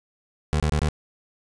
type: tone bursts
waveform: 25% pulse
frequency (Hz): 75.9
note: D#2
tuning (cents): -42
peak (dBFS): -16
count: 4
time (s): 0.53-0.887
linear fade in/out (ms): 0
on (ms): 69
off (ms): 27
effects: resampled to 22050 Hz + 9-bit